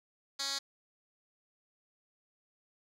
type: tone with band-pass filter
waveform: 10% pulse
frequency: 275.8 Hz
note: C#4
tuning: 9 cents flat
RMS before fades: -36 dBFS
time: 0.39-0.59 s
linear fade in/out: 10 ms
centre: 5000 Hz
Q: 2.9
effects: none